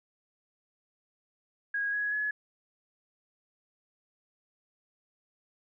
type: tone with pitch steps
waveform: sine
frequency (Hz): 1645 / 1670.9 / 1697.1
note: G#6 / G#6 / G#6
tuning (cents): -17 / +10 / +37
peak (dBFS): -28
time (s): 1.74-2.31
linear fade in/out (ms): 5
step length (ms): 190
effects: none